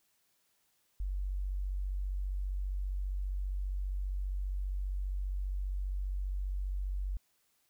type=tone; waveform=sine; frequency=47.49 Hz; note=F#1; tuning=46 cents sharp; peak=-32 dBFS; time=1-7.17 s; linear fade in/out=0 ms; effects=white hiss -74 dBFS RMS until 7.69 s